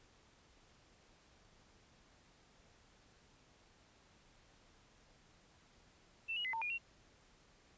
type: tone with pitch steps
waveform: sine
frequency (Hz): 2675 / 2901 / 2037 / 903 / 2433 / 2737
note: E7 / F#7 / C7 / A5 / D#7 / F7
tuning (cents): +25 / -35 / -47 / +45 / -39 / -36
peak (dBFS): -37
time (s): 6.28-6.784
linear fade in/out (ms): 20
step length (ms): 84
effects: pink hiss -67 dBFS RMS until 7.77 s + resampled to 16000 Hz